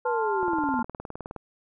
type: linear sweep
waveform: sine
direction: down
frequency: 500 to 229.2 Hz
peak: -26 dBFS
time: 0.05-0.83 s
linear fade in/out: 5 ms
type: chord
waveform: sine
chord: F major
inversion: first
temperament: equal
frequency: 880 / 1046.5 / 1396.9 Hz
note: A5 / C6 / F6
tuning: 0 / 0 / 0 cents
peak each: -27 / -33 / -33 dBFS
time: 0.05-0.83 s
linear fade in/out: 10 ms
type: click train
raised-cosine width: 1 ms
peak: -22 dBFS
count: 19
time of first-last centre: 0.43-1.363 s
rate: 19.3 Hz
effects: none